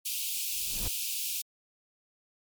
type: high-pass noise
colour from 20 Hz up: white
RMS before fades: -33 dBFS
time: 0.05-1.42 s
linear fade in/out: 10 ms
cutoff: 2400 Hz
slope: 96 dB/octave
type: noise with exponential growth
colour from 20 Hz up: brown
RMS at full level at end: -32 dBFS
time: 0.45-0.88 s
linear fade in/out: 5 ms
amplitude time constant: 92 ms
effects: MP3 96 kbps